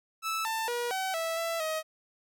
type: tone with pitch steps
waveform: sawtooth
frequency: 1312 / 891 / 480.2 / 760 / 656 / 665 / 631 Hz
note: E6 / A5 / B4 / F#5 / E5 / E5 / D#5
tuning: -9 / +22 / -49 / +46 / -9 / +15 / +24 cents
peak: -26 dBFS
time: 0.22-1.83 s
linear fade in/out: 50 ms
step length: 230 ms
effects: none